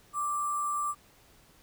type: tone with sample-and-hold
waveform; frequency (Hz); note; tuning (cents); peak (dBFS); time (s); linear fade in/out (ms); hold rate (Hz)
sine; 1174.7; D6; 0; -28; 0.13-0.95; 50; 8820
effects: pink hiss -60 dBFS RMS until 1.62 s